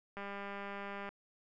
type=click train; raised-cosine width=0.5 ms; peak=-29 dBFS; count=185; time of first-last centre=0.17-1.09 s; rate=200 Hz; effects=none